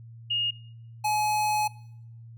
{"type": "tone pair in turn", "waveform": ["sine", "square"], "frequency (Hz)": [2850, 847.3], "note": ["F7", "G#5"], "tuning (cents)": [34, 34], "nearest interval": "octave + major sixth", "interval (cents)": 2100, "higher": "first", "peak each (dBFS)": -24, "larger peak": "neither", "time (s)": [[0.3, 0.51], [1.04, 1.68]], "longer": "second", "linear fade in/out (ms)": 10, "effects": ["noise-tail reverb RT60 0.7 s tail -21 dB re dry", "added 115 Hz sine -43 dBFS peak until 2.37 s"]}